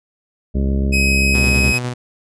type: harmonic tone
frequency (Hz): 67.6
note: C#2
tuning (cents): -43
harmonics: 1 / 2 / 3 / 4 / 5 / 6 / 7 / 8 / 9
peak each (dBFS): -16 / -26 / -21 / -29 / -32 / -30 / -40 / -40 / -35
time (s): 0.54-1.73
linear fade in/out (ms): 20
type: tone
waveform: 40% pulse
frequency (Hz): 2535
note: D#7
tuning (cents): +32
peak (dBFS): -14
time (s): 0.92-1.79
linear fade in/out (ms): 20
type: tone with tremolo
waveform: sawtooth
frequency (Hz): 123.5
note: B2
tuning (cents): 0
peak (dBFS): -16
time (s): 1.34-1.94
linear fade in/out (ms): 10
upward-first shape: square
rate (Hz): 10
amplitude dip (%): 30
effects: resampled to 22050 Hz